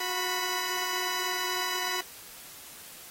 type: tone pair together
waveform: 10% pulse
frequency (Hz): 365.1 / 987.8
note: F#4 / B5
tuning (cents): -23 / 0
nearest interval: octave + perfect fourth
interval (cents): 1723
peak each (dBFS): -25 / -23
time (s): 0-2.01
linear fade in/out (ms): 5
effects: white hiss -47 dBFS RMS until 3.1 s + AAC 48 kbps